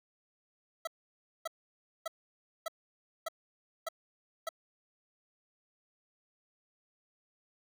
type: tone bursts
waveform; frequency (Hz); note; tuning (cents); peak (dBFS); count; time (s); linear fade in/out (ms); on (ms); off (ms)
25% pulse; 654; E5; -14; -30; 7; 0.85-4.491; 5; 23; 580
effects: none